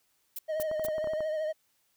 violet noise bursts, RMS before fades -37 dBFS, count 3, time 0.36-0.867 s, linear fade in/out 5 ms, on 29 ms, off 210 ms
triangle tone with vibrato, 622.3 Hz, D#5, in tune, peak -27 dBFS, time 0.48-1.53 s, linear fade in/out 20 ms, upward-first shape triangle, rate 13 Hz, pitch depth 50 cents each way
clicks, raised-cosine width 1 ms, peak -27 dBFS, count 10, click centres 0.599 / 0.714 / 0.796 / 0.849 / 0.885 / 0.982 / 1.043 / 1.073 / 1.135 / 1.206 s
effects white hiss -72 dBFS RMS until 1.96 s

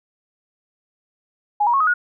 sine tone with pitch steps, 830.6 / 954.1 / 1096 / 1259 / 1446.2 Hz, G#5 / A#5 / C#6 / D#6 / F#6, 0 / +40 / -20 / +20 / -40 cents, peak -14 dBFS, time 1.6-1.94 s, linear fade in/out 10 ms, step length 68 ms, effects none

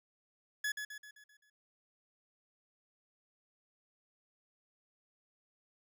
40% pulse tone with echo, 1700 Hz, G#6, 40 cents sharp, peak -32 dBFS, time 0.64-0.72 s, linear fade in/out 5 ms, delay 130 ms, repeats 6, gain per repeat -6 dB, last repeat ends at 1.5 s, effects none

